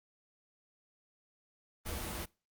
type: noise with comb filter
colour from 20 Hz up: pink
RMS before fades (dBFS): -39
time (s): 1.85-2.26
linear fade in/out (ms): 20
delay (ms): 7.4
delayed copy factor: -0.65
effects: noise-tail reverb RT60 0.3 s tail -23 dB re dry + Opus 24 kbps